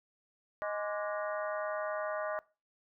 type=harmonic tone with a mistuned harmonic; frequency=207.7 Hz; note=G#3; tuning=in tune; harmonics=3 / 4 / 5 / 6 / 7 / 8 / 9; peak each=-35 / -45 / -45 / -41 / -44 / -49 / -47 dBFS; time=0.62-2.39 s; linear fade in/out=0 ms; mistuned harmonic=6; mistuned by=-110 cents; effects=noise-tail reverb RT60 0.3 s tail -21 dB re dry